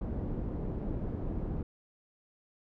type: low-pass noise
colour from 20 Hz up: pink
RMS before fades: -35 dBFS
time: 0.01-1.63 s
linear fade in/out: 5 ms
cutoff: 390 Hz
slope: 12 dB/octave
effects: none